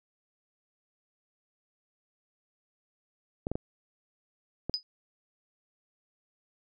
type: clicks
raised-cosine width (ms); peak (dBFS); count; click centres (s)
2; -18; 4; 3.469 / 3.516 / 3.555 / 4.696
type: tone with exponential decay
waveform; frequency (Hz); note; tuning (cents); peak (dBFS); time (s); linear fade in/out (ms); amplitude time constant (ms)
sine; 4984; D#8; +2; -23; 4.74-4.83; 0; 18
effects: none